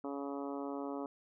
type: harmonic tone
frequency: 140.4 Hz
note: C#3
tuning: 22 cents sharp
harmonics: 2 / 3 / 4 / 5 / 6 / 7 / 8 / 9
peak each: -40 / -44 / -46 / -48 / -50 / -51 / -52 / -53 dBFS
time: 0.04-1.06 s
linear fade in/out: 2 ms
effects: none